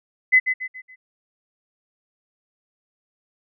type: tone with echo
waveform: sine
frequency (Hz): 2023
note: B6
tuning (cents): +41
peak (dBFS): -10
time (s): 0.32-0.4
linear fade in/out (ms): 20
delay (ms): 140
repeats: 4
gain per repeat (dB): -8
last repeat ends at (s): 0.96
effects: none